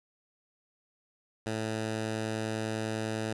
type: tone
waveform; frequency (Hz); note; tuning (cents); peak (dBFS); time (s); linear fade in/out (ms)
10% pulse; 110; A2; 0; -23; 1.46-3.33; 5
effects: resampled to 24000 Hz